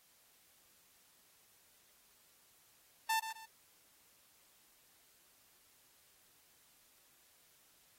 sawtooth tone with echo, 890 Hz, A5, 20 cents sharp, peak -27 dBFS, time 3.09-3.2 s, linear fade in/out 10 ms, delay 130 ms, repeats 2, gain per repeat -10 dB, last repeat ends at 3.46 s, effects white hiss -68 dBFS RMS until 7.98 s + AAC 48 kbps

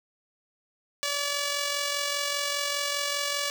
5% pulse tone with amplitude modulation, 574 Hz, D5, 40 cents flat, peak -14 dBFS, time 1.03-3.5 s, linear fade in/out 0 ms, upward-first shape sine, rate 45 Hz, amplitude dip 35%, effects none

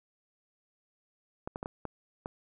clicks, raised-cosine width 1 ms, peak -22 dBFS, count 6, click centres 1.475 / 1.559 / 1.629 / 1.659 / 1.853 / 2.259 s, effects none

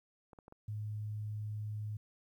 clicks, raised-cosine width 1 ms, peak -39 dBFS, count 4, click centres 0.332 / 0.388 / 0.481 / 0.524 s
sine tone, 106.2 Hz, G#2, 39 cents sharp, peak -37 dBFS, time 0.68-1.97 s, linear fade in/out 5 ms
effects 12-bit

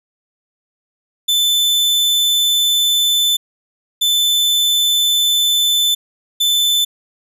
40% pulse tone bursts at uneven times, 3520 Hz, A7, in tune, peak -11 dBFS, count 3, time 1.28-3.37 / 4.01-5.95 / 6.4-6.85 s, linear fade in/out 10 ms, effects none

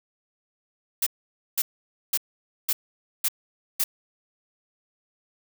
blue noise bursts, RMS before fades -23 dBFS, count 6, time 1.02-3.84 s, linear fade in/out 5 ms, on 45 ms, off 510 ms, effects none

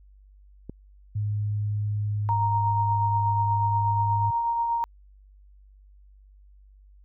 click, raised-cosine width 3 ms, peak -23 dBFS, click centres 0.696 s
sine tone with pitch glide, 104.4 to 103.5 Hz, G#2 to G#2, +10 to -5 cents, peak -24 dBFS, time 1.15-4.31 s, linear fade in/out 10 ms, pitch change -15 cents, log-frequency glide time 1.95-3.35 s
sine tone with tremolo, 932.3 Hz, A#5, in tune, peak -21 dBFS, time 2.29-4.84 s, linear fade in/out 0 ms, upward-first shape triangle, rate 8.3 Hz, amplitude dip 35%
effects added 49 Hz sine -50 dBFS peak until 7.04 s

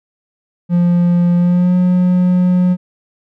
triangle tone with pitch glide, 174.61 to 180.56 Hz, F3 to F#3, 0 to -42 cents, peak -7 dBFS, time 0.69-2.77 s, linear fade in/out 50 ms, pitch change +58 cents, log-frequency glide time 1.36-1.75 s, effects none

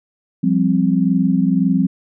sine chord, F suspended second, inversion none, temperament just, 174.61 / 196.44 / 261.9 Hz, F3 / G3 / C4, 0 / +4 / +2 cents, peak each -17 dBFS, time 0.43-1.87 s, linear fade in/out 10 ms, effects none

